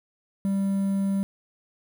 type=tone with quantisation; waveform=triangle; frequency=196 Hz; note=G3; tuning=in tune; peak=-20 dBFS; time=0.45-1.23 s; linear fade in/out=0 ms; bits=8; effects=none